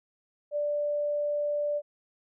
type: tone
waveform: sine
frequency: 587.3 Hz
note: D5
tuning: in tune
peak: -26 dBFS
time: 0.51-1.82 s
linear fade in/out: 50 ms
effects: none